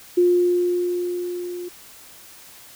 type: tone with level ramp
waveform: sine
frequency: 354.3 Hz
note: F4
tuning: 25 cents sharp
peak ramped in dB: -12 to -29 dBFS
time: 0.17-1.69 s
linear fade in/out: 10 ms
effects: white hiss -45 dBFS RMS until 2.75 s